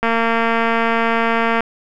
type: click train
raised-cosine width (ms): 0.5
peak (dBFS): -3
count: 362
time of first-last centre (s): 0.03-1.606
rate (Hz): 229
effects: none